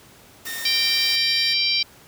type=high-pass noise; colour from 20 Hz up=white; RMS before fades=-34 dBFS; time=0.45-1.16 s; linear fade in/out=5 ms; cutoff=210 Hz; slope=24 dB/octave
type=tone; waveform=sawtooth; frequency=1833 Hz; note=A#6; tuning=30 cents flat; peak=-27 dBFS; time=0.46-1.54 s; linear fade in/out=10 ms
type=harmonic tone; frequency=784 Hz; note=G5; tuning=in tune; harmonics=3 / 4 / 5 / 6 / 7; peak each=-25 / -26 / -25 / -22 / -28 dBFS; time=0.65-1.83 s; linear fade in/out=5 ms
effects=pink hiss -49 dBFS RMS until 2.07 s + high-pass 60 Hz 12 dB/octave